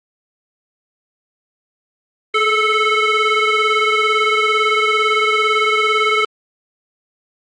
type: tone with frequency modulation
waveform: sine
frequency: 445.4 Hz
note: A4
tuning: 21 cents sharp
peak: -10 dBFS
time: 2.34-6.25 s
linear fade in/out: 5 ms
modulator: 873 Hz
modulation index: 2.7
effects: tanh soft clip ceiling -11 dBFS + Opus 32 kbps